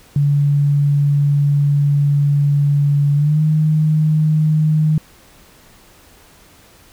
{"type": "tone with pitch glide", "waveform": "sine", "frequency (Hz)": [143.5, 154.69], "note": ["D3", "D#3"], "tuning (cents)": [-40, -10], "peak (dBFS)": -11, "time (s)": [0.16, 4.98], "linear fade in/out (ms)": 2, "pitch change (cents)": 130, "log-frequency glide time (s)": [3.14, 3.41], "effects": ["pink hiss -47 dBFS RMS until 6.92 s"]}